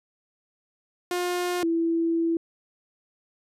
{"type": "tone pair in turn", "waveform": ["sawtooth", "sine"], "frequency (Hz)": [356, 332], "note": ["F4", "E4"], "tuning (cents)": [33, 12], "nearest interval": "minor second", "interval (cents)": 121, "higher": "first", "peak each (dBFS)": -21, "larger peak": "neither", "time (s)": [[1.11, 1.63], [1.63, 2.37]], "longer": "second", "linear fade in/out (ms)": 2, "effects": ["resampled to 32000 Hz"]}